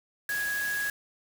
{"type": "tone in noise", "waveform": "sine", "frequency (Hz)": 1661.2, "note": "G#6", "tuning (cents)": 0, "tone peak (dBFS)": -28, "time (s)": [0.29, 0.9], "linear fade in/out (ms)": 2, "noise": "white", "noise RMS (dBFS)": -38, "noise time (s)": [0.29, 0.9], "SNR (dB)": 7, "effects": []}